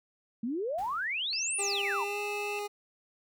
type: exponential two-way sweep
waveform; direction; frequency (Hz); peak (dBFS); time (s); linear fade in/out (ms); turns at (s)
sine; up then down; 216.3 to 9956 to 850; -30; 0.43-2.04; 5; 1.57
type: noise with exponential decay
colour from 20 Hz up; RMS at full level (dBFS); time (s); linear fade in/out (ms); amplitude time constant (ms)
pink; -50; 0.78-1.43; 5; 140
type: tone with vibrato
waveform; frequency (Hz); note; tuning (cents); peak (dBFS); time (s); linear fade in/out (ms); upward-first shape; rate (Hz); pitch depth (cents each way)
sine; 2643; E7; +4; -36; 1.33-2.59; 0; triangle; 1.7; 20
type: tone with pitch glide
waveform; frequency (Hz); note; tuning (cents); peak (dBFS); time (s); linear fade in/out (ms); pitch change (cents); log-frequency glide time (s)
25% pulse; 400.7 to 412; G4 to G#4; +38 to -14; -30; 1.58-2.68; 20; +48; 2-2.19
effects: none